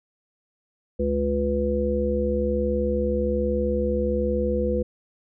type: harmonic tone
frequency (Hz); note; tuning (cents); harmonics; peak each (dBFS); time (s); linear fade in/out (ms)
70.6; C#2; +32; 1 / 3 / 5 / 7; -27 / -27 / -29 / -24; 0.99-4.83; 10
effects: none